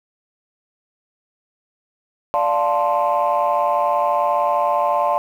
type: chord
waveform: sine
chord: D minor seventh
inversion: none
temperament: equal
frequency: 587.3 / 698.5 / 880 / 1046.5 Hz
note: D5 / F5 / A5 / C6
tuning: 0 / 0 / 0 / 0 cents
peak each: -20 dBFS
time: 2.34-5.18 s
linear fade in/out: 0 ms
effects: tanh soft clip ceiling -9 dBFS + 8-bit